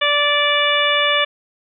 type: harmonic tone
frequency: 583 Hz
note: D5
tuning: 13 cents flat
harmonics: 1 / 2 / 3 / 4 / 5 / 6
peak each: -21 / -21 / -21 / -21 / -21 / -21 dBFS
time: 0.01-1.25 s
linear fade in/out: 10 ms
effects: none